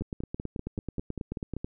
two click trains, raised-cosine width 3 ms, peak -20 / -21 dBFS, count 16 / 9, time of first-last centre 0.02-1.645 / 0.01-1.566 s, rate 9.23 / 5.14 Hz, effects none

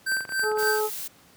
square tone with tremolo, 1558 Hz, G6, 11 cents flat, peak -22 dBFS, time 0.06-0.81 s, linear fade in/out 10 ms, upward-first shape triangle, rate 3.6 Hz, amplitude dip 100%
clicks, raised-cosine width 0.5 ms, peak -24 dBFS, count 12, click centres 0.12 / 0.169 / 0.207 / 0.252 / 0.292 / 0.322 / 0.395 / 0.439 / 0.517 / 0.574 / 0.627 / 0.673 s
harmonic tone, 428 Hz, A4, 48 cents flat, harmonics 1 / 2 / 3, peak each -24 / -30 / -34 dBFS, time 0.42-0.9 s, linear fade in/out 50 ms
blue noise, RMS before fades -34 dBFS, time 0.58-1.08 s, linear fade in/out 10 ms
effects pink hiss -55 dBFS RMS until 1.36 s + high-pass 100 Hz 12 dB/octave

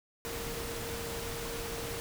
sine tone in noise, 463.6 Hz, A#4, 10 cents flat, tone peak -41 dBFS, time 0.25-2 s, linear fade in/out 0 ms, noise pink, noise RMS -39 dBFS, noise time 0.25-2 s, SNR -5 dB, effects none

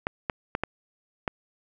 clicks, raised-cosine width 0.5 ms, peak -11 dBFS, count 5, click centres 0.069 / 0.298 / 0.551 / 0.636 / 1.278 s, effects none

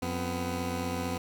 15% pulse tone pair together, 88.85 / 251.1 Hz, F2 / B3, +30 / +29 cents, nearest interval octave + tritone, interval 1799 cents, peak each -27 dBFS, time 0.02-1.18 s, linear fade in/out 5 ms, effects none

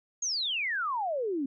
sine exponential sweep, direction down, 6720 to 259.8 Hz, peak -28 dBFS, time 0.22-1.46 s, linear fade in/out 5 ms, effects none

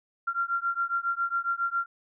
sine beating tone pair, 1376 / 1383.3 Hz, F6 / F6, -26 / -17 cents, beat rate 7.3 Hz, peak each -29 dBFS, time 0.27-1.86 s, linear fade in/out 10 ms, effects none

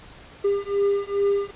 triangle beating tone pair, 400 / 402.4 Hz, G4 / G4, +35 / +45 cents, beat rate 2.4 Hz, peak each -21 dBFS, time 0.44-1.51 s, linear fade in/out 10 ms, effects pink hiss -46 dBFS RMS until 1.55 s + resampled to 8000 Hz

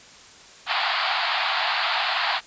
pink band-pass noise, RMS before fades -24 dBFS, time 0.66-2.41 s, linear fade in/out 50 ms, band 670 to 4700 Hz, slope 96 dB/octave, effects white hiss -47 dBFS RMS until 2.46 s + resampled to 16000 Hz

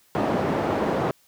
white band-pass noise, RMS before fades -24 dBFS, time 0.15-1.11 s, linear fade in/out 0 ms, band 130 to 640 Hz, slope 12 dB/octave, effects white hiss -60 dBFS RMS until 1.27 s

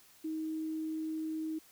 sine tone, 315.8 Hz, D#4, 26 cents sharp, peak -34 dBFS, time 0.24-1.59 s, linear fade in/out 10 ms, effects white hiss -61 dBFS RMS until 1.71 s

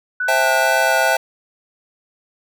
sine tone with vibrato, 1480 Hz, F#6, in tune, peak -18 dBFS, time 0.2-1.16 s, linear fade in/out 5 ms, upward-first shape sine, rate 2.2 Hz, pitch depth 23 cents each way
square chord, A minor seventh, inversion first, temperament just, 528 / 660 / 792 / 880 Hz, C5 / E5 / G5 / A5, +16 / +2 / +18 / 0 cents, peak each -23 / -20 / -22 / -23 dBFS, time 0.28-1.17 s, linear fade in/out 5 ms
effects none

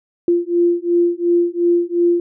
sine beating tone pair, 344.9 / 347.7 Hz, F4 / F4, -22 / -8 cents, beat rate 2.8 Hz, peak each -16 dBFS, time 0.28-2.2 s, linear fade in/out 2 ms, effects none

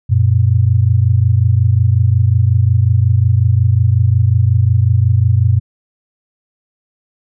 sine tone pair together, 93.4 / 118.91 Hz, F#2 / A#2, +17 / +35 cents, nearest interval major third, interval 418 cents, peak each -11 dBFS, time 0.09-5.6 s, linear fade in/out 20 ms, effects none

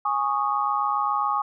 sine chord, Ab suspended fourth, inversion none, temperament equal with one note detuned, 830.6 / 1108.7 / 1235.9 Hz, Ab5 / Db6 / Eb6, 0 / 0 / -12 cents, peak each -26 / -25 / -26 dBFS, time 0.05-1.42 s, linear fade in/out 5 ms, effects none

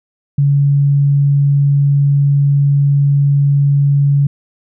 sine tone, 141.5 Hz, C#3, 36 cents sharp, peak -8 dBFS, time 0.38-4.27 s, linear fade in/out 5 ms, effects none

